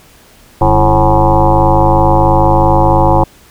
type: tone with frequency modulation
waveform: sine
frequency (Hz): 438.9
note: A4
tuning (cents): -4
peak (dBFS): -5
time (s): 0.61-3.24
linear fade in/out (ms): 5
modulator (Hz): 103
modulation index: 5.2
effects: pink hiss -43 dBFS RMS until 3.5 s